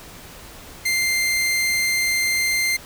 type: tone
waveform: sawtooth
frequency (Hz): 2093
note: C7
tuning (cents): 0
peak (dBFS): -15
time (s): 0.85-2.77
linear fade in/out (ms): 10
effects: pink hiss -41 dBFS RMS until 2.85 s